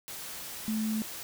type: tone in noise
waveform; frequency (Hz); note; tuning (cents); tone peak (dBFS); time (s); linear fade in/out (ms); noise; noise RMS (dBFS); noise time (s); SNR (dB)
sine; 218.2; A3; -14; -28; 0.68-1.02; 0; white; -41; 0.08-1.23; +10
effects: none